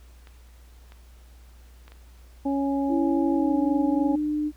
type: clicks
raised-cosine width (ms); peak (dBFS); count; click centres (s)
0.3; -32; 4; 0.272 / 0.921 / 1.88 / 1.92
type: harmonic tone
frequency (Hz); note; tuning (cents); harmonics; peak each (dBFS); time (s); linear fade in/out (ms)
277.2; C#4; 0; 1 / 2 / 3; -23 / -32 / -32; 2.45-4.16; 10
type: tone with pitch glide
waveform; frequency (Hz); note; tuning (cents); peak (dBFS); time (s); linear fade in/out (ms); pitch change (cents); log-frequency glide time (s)
sine; 329.6 to 300.5; E4 to D4; 0 to +40; -23; 2.88-4.52; 50; -160; 3.34-3.57
effects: added 60 Hz sine -47 dBFS peak until 4.56 s + pink hiss -59 dBFS RMS until 4.56 s